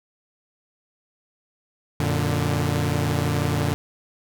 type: chord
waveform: sawtooth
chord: Gb augmented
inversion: none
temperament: equal with one note detuned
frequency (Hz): 90.44 / 116.54 / 146.83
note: Gb2 / Bb2 / D3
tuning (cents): -39 / 0 / 0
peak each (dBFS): -22 / -22 / -20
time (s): 2-3.74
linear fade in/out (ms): 0
effects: none